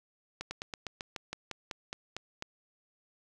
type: slowing click train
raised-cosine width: 0.2 ms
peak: -20 dBFS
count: 13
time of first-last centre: 0.41-2.424 s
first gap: 100 ms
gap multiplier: 1.09
effects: none